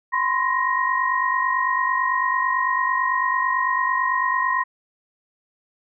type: tone cluster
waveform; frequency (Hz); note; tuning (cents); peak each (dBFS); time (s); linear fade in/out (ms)
sine; 1013 / 1062 / 1877; B5 / C6 / A#6; +44 / +25 / +11; -23; 0.12-4.64; 20
effects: none